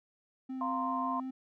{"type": "tone with vibrato", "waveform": "triangle", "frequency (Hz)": 260, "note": "C4", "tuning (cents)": -11, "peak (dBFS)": -34, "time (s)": [0.49, 1.31], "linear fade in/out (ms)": 10, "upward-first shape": "sine", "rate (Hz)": 5.4, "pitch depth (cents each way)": 10}
{"type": "chord", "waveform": "sine", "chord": "F suspended fourth", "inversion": "none", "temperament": "equal", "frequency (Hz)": [698.5, 932.3, 1046.5], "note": ["F5", "Bb5", "C6"], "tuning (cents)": [0, 0, 0], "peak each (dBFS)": [-38, -39, -33], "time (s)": [0.61, 1.2], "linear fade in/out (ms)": 2}
{"effects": []}